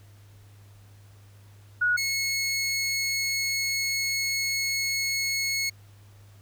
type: tone pair in turn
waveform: sine / 20% pulse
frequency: 1458 / 2185 Hz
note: F#6 / C#7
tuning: -26 / -26 cents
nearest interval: perfect fifth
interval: 700 cents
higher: second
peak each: -20 dBFS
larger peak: neither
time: 1.81-1.97 / 1.97-5.7 s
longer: second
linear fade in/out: 10 ms
effects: added 101 Hz sine -49 dBFS peak until 6.41 s + pink hiss -60 dBFS RMS until 6.41 s